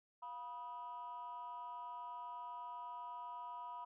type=tone with amplitude modulation; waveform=sine; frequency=976 Hz; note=B5; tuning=21 cents flat; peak=-40 dBFS; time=0.22-3.85 s; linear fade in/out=10 ms; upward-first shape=sine; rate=272 Hz; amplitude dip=85%; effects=tanh soft clip ceiling -39 dBFS